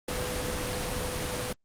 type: tone in noise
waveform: sine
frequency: 498.1 Hz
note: B4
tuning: 15 cents sharp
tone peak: -36 dBFS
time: 0.08-1.53 s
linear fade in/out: 5 ms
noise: pink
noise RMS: -32 dBFS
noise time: 0.08-1.53 s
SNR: -7 dB
effects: low-pass 12000 Hz 12 dB/octave + Opus 32 kbps